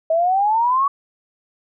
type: exponential sweep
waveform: sine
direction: up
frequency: 636 to 1136 Hz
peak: -14 dBFS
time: 0.1-0.88 s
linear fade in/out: 5 ms
effects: none